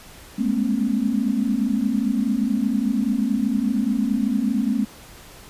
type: tone cluster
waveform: sine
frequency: 203.1 / 211.9 / 236.8 / 269.2 Hz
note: G#3 / G#3 / A#3 / C4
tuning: -38 / +35 / +27 / +49 cents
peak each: -29 / -23 / -23 / -24 dBFS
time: 0.38-4.85 s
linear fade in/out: 10 ms
effects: pink hiss -44 dBFS RMS until 5.49 s + resampled to 32000 Hz